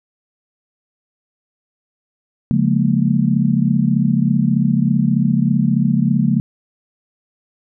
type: chord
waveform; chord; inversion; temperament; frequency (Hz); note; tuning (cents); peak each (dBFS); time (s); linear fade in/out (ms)
sine; Bb minor seventh; first; just; 139.85 / 174.81 / 209.8 / 233.1; Db3 / F3 / Ab3 / Bb3; +16 / +2 / +18 / 0; -18; 2.51-6.4; 0
effects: none